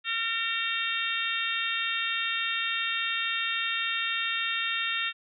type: harmonic tone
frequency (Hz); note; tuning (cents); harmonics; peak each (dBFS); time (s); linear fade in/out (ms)
456.5; A#4; -36; 3 / 4 / 5 / 6 / 7 / 8; -35 / -33 / -37 / -32 / -37 / -33; 0.04-5.13; 50
effects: none